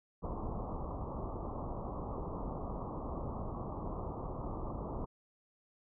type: low-pass noise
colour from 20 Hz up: pink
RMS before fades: -40 dBFS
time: 0.22-5.06 s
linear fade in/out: 20 ms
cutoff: 1200 Hz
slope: 96 dB/octave
effects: none